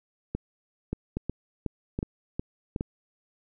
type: two click trains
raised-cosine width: 3 ms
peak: -16 / -16 dBFS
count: 6 / 4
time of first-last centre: 0.93-2.762 / 0.35-2.809 s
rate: 2.73 / 1.22 Hz
effects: none